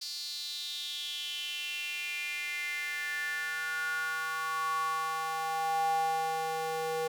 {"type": "tone with high-pass filter sweep", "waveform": "square", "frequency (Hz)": 160.1, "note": "D#3", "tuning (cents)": 50, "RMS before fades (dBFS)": -34, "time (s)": [0.01, 7.08], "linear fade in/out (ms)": 10, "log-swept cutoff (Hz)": [4600, 560], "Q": 6.4, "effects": []}